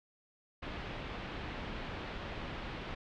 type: low-pass noise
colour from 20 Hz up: pink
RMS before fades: -42 dBFS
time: 0.62-2.95 s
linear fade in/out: 10 ms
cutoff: 3500 Hz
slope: 24 dB/octave
effects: none